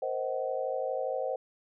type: chord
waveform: sine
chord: C half-diminished seventh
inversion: third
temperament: just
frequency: 470.9 / 523.3 / 627.9 / 753.5 Hz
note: Bb4 / C5 / Eb5 / Gb5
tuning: +18 / 0 / +16 / +31 cents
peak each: -38 / -32 / -36 / -37 dBFS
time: 0.02-1.36 s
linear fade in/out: 5 ms
effects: none